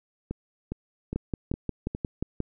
two click trains, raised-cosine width 3 ms, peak -15 / -18 dBFS, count 8 / 5, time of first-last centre 1.16-2.403 / 0.31-1.949 s, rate 5.63 / 2.44 Hz, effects none

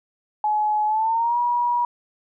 sine tone with pitch glide, 848 to 962.9 Hz, G#5 to B5, +36 to -44 cents, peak -18 dBFS, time 0.44-1.85 s, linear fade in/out 2 ms, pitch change +220 cents, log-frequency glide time 0.86-1.38 s, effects none

